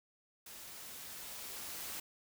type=noise with level ramp; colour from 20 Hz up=white; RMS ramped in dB=-51 to -43 dBFS; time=0.46-2 s; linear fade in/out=5 ms; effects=none